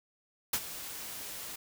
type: noise with ADSR envelope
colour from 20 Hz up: white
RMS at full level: -28 dBFS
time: 0.53-1.56 s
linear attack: 5 ms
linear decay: 55 ms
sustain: -14 dB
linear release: 6 ms
effects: none